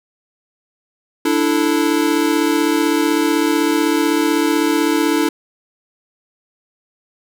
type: chord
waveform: square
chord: D suspended second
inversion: none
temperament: equal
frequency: 293.7 / 329.6 / 440 Hz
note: D4 / E4 / A4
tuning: 0 / 0 / 0 cents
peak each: -18 / -18 / -22 dBFS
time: 1.25-5.29 s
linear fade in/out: 5 ms
effects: none